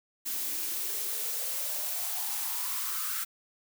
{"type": "noise with high-pass filter sweep", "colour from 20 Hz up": "blue", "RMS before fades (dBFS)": -33, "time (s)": [0.25, 3.25], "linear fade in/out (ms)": 20, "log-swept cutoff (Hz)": [260, 1400], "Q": 5.6, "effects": []}